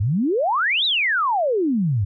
sine exponential two-way sweep, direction up then down, 91.3 to 3989 to 91.3 Hz, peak -17 dBFS, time 0-2.05 s, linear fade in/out 10 ms, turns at 0.85 s, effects none

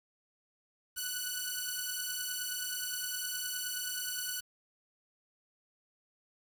5% pulse beating tone pair, 1480 / 1489.6 Hz, F#6 / F#6, 0 / +11 cents, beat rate 9.6 Hz, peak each -26 / -27 dBFS, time 0.96-4.41 s, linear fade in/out 20 ms, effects 9-bit

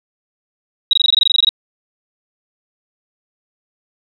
sine tone bursts, 3823 Hz, A#7, 43 cents sharp, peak -8 dBFS, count 14, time 0.91-1.491 s, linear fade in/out 2 ms, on 22 ms, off 21 ms, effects none

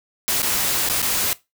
white noise with dropouts, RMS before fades -21 dBFS, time 0.28-1.33 s, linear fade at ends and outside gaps 0 ms, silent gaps 0.419-0.429 / 0.888-0.898 / 1.018-1.027 s, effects noise-tail reverb RT60 0.2 s tail -18 dB re dry

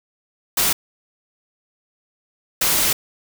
white noise bursts at uneven times, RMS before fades -18 dBFS, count 2, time 0.57-0.73 / 2.61-2.93 s, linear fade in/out 5 ms, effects none

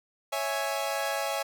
sawtooth chord, C# minor, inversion none, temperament equal, 554.4 / 659.3 / 830.6 Hz, C#5 / E5 / G#5, 0 / 0 / 0 cents, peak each -29 dBFS, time 0.32-1.43 s, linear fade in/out 10 ms, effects none

